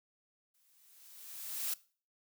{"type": "noise with exponential growth", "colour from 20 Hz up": "blue", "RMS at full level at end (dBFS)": -34, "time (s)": [0.54, 1.74], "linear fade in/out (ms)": 5, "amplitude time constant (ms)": 260, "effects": ["noise-tail reverb RT60 0.4 s tail -20 dB re dry"]}